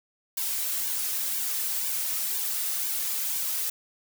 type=noise with flanger; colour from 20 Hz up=blue; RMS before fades=-29 dBFS; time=0.37-3.7 s; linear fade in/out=5 ms; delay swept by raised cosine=1.5 to 3.7 ms; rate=2 Hz; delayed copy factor=-0.95; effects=none